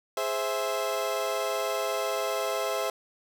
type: chord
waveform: 30% pulse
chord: Ab augmented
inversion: none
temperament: equal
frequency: 415.3 / 523.3 / 659.3 Hz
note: Ab4 / C5 / E5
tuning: 0 / 0 / 0 cents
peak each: -31 / -29 / -28 dBFS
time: 0.17-2.9 s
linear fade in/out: 2 ms
effects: none